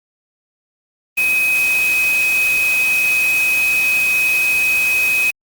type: tone in noise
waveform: sine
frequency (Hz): 2527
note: D#7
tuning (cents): +26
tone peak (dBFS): -13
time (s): 1.17-5.31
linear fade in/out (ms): 10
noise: white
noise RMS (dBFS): -26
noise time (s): 1.17-5.31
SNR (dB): +10
effects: Opus 32 kbps